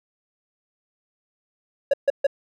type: tone bursts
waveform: triangle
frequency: 557 Hz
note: C#5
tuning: 8 cents sharp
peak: -12 dBFS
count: 3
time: 1.91-2.268 s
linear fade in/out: 5 ms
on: 26 ms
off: 140 ms
effects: none